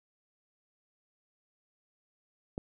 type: click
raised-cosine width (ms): 2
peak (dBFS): -22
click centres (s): 2.579
effects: none